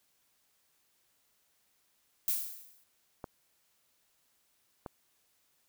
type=noise with exponential decay; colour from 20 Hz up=violet; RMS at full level=-28 dBFS; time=2.28-2.84 s; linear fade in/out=1 ms; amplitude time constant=120 ms
type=clicks; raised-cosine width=1 ms; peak=-26 dBFS; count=2; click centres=3.242 / 4.862 s
effects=white hiss -73 dBFS RMS until 5.68 s